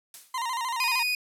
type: noise with exponential decay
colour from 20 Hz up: blue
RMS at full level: -38 dBFS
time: 0.14-0.47 s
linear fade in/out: 2 ms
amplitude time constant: 71 ms
type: tone with vibrato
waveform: 40% pulse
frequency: 979 Hz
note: B5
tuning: 15 cents flat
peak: -27 dBFS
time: 0.34-1.03 s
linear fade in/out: 5 ms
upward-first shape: square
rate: 13 Hz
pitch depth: 87 cents each way
type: tone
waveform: 30% pulse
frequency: 2480 Hz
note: D#7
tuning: 6 cents flat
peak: -22 dBFS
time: 0.8-1.15 s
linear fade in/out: 2 ms
effects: low-pass 12000 Hz 12 dB/octave